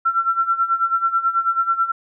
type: tone with tremolo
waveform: sine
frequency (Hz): 1353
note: E6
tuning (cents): +45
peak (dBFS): -13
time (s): 0.05-1.92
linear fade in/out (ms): 10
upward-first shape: sine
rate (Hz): 9.2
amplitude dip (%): 80
effects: none